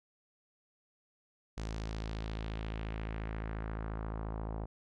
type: tone with low-pass filter sweep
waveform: sawtooth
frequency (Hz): 54.3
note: A1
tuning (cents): -22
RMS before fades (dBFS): -39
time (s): 1.57-4.66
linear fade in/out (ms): 10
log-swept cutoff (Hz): 6500 to 840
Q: 1.6
effects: none